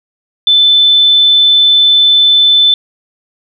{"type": "tone", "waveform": "sine", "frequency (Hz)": 3520, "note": "A7", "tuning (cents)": 0, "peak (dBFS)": -4, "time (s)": [0.47, 2.74], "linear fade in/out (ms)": 2, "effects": []}